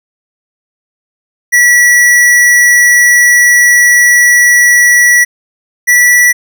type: tone pair in turn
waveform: square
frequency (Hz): 1943 / 1952.9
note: B6 / B6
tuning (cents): -29 / -20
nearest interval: unison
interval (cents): 9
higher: second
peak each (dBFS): -4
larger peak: neither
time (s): 1.52-5.25 / 5.87-6.33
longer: first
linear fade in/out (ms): 20
effects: none